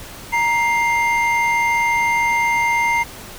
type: tone pair together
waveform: triangle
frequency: 935.4 / 2100 Hz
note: A#5 / C7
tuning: +6 / +6 cents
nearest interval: octave + major second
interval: 1400 cents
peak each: -16 dBFS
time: 0.32-3.04 s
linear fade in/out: 20 ms
effects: pink hiss -36 dBFS RMS until 3.38 s